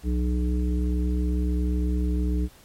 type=harmonic tone with a mistuned harmonic; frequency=60.7 Hz; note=B1; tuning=29 cents flat; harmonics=1 / 3 / 5 / 7; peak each=-22 / -30 / -31 / -38 dBFS; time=0.03-2.49 s; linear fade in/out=50 ms; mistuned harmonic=1; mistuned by=+100 cents; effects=pink hiss -53 dBFS RMS until 2.64 s + MP3 64 kbps